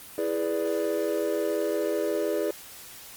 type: chord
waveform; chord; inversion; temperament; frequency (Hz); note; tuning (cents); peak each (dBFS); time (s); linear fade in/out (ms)
triangle; E dominant seventh; none; equal; 329.6 / 415.3 / 493.9 / 587.3; E4 / G#4 / B4 / D5; 0 / 0 / 0 / 0; -29 / -27 / -30 / -28; 0.18-2.51; 2
effects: white hiss -45 dBFS RMS until 3.16 s + Opus 32 kbps